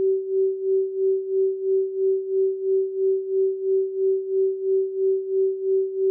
sine tone with tremolo, 383.5 Hz, G4, 38 cents flat, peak -16 dBFS, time 0-6.1 s, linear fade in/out 0 ms, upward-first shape sine, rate 3 Hz, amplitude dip 75%, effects none

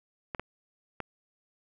clicks, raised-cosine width 0.5 ms, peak -19 dBFS, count 3, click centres 0.348 / 0.396 / 1.003 s, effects none

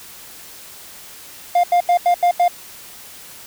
triangle tone bursts, 704 Hz, F5, 14 cents sharp, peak -9 dBFS, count 6, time 1.55-2.481 s, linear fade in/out 5 ms, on 86 ms, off 83 ms, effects white hiss -39 dBFS RMS until 3.46 s

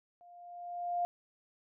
sine tone with level ramp, 702 Hz, F5, 9 cents sharp, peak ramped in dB -55 to -28 dBFS, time 0.21-1.05 s, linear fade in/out 0 ms, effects none

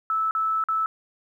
sine tone with dropouts, 1310 Hz, E6, 11 cents flat, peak -21 dBFS, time 0.1-0.86 s, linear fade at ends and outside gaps 1 ms, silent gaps 0.31-0.35 / 0.639-0.686 s, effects 10-bit

